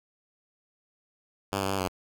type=tone with pitch steps; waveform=5% pulse; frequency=98.6 / 96.5 / 97.7 / 92.2 Hz; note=G2 / G2 / G2 / F#2; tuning=+11 / -27 / -5 / -6 cents; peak=-16 dBFS; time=1.52-1.884 s; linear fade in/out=10 ms; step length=91 ms; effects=none